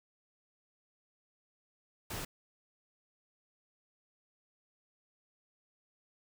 pink noise, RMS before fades -40 dBFS, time 2.1-2.25 s, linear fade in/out 5 ms, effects none

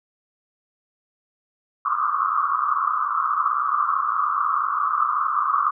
pink band-pass noise, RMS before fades -22 dBFS, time 1.85-5.71 s, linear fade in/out 10 ms, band 1100 to 1300 Hz, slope 96 dB/octave, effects none

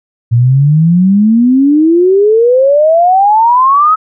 sine exponential sweep, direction up, 114.6 to 1295 Hz, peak -4 dBFS, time 0.31-3.96 s, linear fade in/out 20 ms, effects none

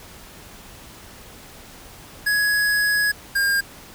square tone pair in turn, 1674 / 1610.4 Hz, G#6 / G6, +13 / +46 cents, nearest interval minor second, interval 67 cents, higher first, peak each -18 dBFS, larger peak neither, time 2.26-3.12 / 3.35-3.61 s, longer first, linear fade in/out 10 ms, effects pink hiss -43 dBFS RMS until 3.94 s

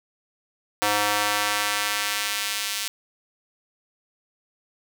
square tone with high-pass filter sweep, 103.83 Hz, G#2, in tune, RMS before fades -25 dBFS, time 0.82-2.88 s, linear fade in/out 0 ms, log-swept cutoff 700 to 3200 Hz, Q 0.78, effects none

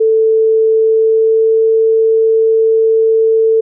sine tone with pitch glide, 442.8 to 445.9 Hz, A4 to A4, +11 to +23 cents, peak -7 dBFS, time 0-3.61 s, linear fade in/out 10 ms, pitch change +12 cents, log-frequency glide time 0.75-1.68 s, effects none

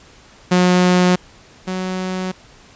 sawtooth tone pair in turn, 180.6 / 185.57 Hz, F#3 / F#3, -42 / +5 cents, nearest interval unison, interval 47 cents, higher second, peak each -7 / -17 dBFS, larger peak first, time 0.51-1.16 / 1.67-2.32 s, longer neither, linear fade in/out 10 ms, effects pink hiss -46 dBFS RMS until 2.75 s + resampled to 16000 Hz

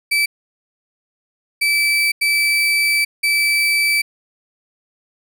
35% pulse tone bursts at uneven times, 2314 Hz, D7, 26 cents flat, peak -12 dBFS, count 4, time 0.11-0.26 / 1.61-2.12 / 2.21-3.05 / 3.23-4.02 s, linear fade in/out 10 ms, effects none

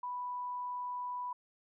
sine tone, 987.8 Hz, B5, in tune, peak -36 dBFS, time 0.03-1.33 s, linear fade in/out 5 ms, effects none

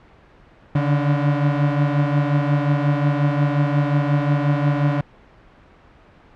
35% pulse beating tone pair, 143.1 / 148.7 Hz, D3 / D3, -45 / +22 cents, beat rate 5.6 Hz, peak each -16 / -20 dBFS, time 0.75-5.01 s, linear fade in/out 5 ms, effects pink hiss -49 dBFS RMS until 6.35 s + low-pass 2000 Hz 12 dB/octave

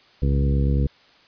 harmonic tone with a mistuned harmonic, 69 Hz, C#2, 7 cents flat, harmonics 1 / 2 / 3 / 4 / 5 / 6 / 7, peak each -19 / -22 / -28 / -31 / -36 / -37 / -34 dBFS, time 0.22-0.87 s, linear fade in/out 5 ms, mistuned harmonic 1, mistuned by -53 cents, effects white hiss -54 dBFS RMS until 1.27 s + resampled to 11025 Hz

